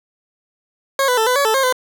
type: tone with pitch steps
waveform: 20% pulse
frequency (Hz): 545 / 497.5 / 443.1 / 501 / 564 / 439.1 / 536 / 508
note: C#5 / B4 / A4 / B4 / C#5 / A4 / C5 / B4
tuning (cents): -29 / +13 / +12 / +25 / +30 / -4 / +42 / +49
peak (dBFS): -9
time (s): 0.99-1.726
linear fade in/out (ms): 2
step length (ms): 92
effects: none